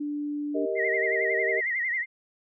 sine tone, 293.4 Hz, D4, 2 cents flat, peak -28 dBFS, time 0-0.66 s, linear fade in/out 10 ms
sine chord, Eb major, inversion first, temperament equal with one note detuned, 392 / 466.2 / 628 Hz, G4 / Bb4 / Eb5, 0 / 0 / +16 cents, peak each -30 dBFS, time 0.54-1.61 s, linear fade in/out 20 ms
sine tone with vibrato, 1987 Hz, B6, 10 cents sharp, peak -25 dBFS, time 0.75-2.06 s, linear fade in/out 50 ms, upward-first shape sine, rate 11 Hz, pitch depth 110 cents each way
effects none

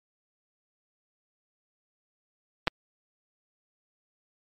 clicks, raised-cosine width 0.3 ms, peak -8 dBFS, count 2, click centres 2.673 / 2.679 s, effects MP3 96 kbps

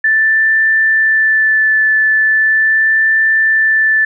sine tone with vibrato, 1759 Hz, A6, 1 cent flat, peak -8 dBFS, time 0.04-4.05 s, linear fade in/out 5 ms, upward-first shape sine, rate 0.39 Hz, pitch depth 12 cents each way, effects none

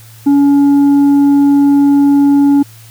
sine tone with tanh clipping, 282.8 Hz, C#4, 35 cents sharp, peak -6 dBFS, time 0.26-2.63 s, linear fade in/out 10 ms, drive 4 dB, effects added 112 Hz sine -36 dBFS peak until 2.9 s + white hiss -41 dBFS RMS until 2.9 s

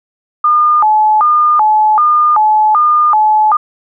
sine tone with vibrato, 1020 Hz, C6, 44 cents flat, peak -6 dBFS, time 0.44-3.57 s, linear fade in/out 5 ms, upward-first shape square, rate 1.3 Hz, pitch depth 300 cents each way, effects none

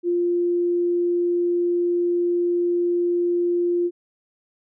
sine tone, 349.2 Hz, F4, in tune, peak -18 dBFS, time 0.03-3.91 s, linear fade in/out 50 ms, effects none

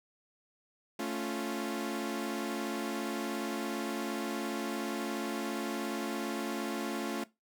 sawtooth chord, A augmented, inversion none, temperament equal, 220 / 277.2 / 349.2 Hz, A3 / C#4 / E#4, 0 / 0 / 0 cents, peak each -34 dBFS, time 0.99-7.24 s, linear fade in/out 5 ms, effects noise-tail reverb RT60 0.2 s tail -18 dB re dry

